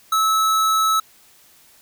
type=tone; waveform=square; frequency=1300 Hz; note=E6; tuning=24 cents flat; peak=-16 dBFS; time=0.12-1 s; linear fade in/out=5 ms; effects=white hiss -52 dBFS RMS until 1.81 s